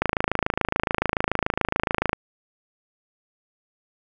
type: click train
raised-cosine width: 0.5 ms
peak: -5 dBFS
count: 58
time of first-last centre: 0.02-2.131 s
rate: 27 Hz
effects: none